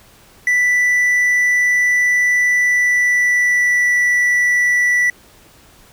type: tone with pitch glide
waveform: triangle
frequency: 1975.5 to 1961.9 Hz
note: B6 to B6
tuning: 0 to -12 cents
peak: -10 dBFS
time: 0.47-5.1 s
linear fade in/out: 2 ms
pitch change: -12 cents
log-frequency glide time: 2.54-3.97 s
effects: pink hiss -47 dBFS RMS until 5.92 s